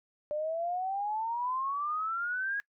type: exponential sweep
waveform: sine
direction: up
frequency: 590 to 1661.2 Hz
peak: -30 dBFS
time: 0.31-2.6 s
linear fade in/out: 0 ms
effects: noise-tail reverb RT60 0.1 s tail -21 dB re dry